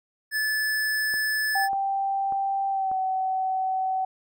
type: tone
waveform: square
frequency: 1734 Hz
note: A6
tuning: 26 cents flat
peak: -24 dBFS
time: 0.31-1.69 s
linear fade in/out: 50 ms
type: click train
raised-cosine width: 1 ms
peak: -27 dBFS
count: 4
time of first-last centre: 1.14-2.915 s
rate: 1.69 Hz
type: tone with pitch glide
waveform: sine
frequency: 784 to 756.9 Hz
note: G5 to F#5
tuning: 0 to +39 cents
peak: -23 dBFS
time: 1.55-4.05 s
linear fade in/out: 5 ms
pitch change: -61 cents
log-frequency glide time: 2.7-2.95 s
effects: none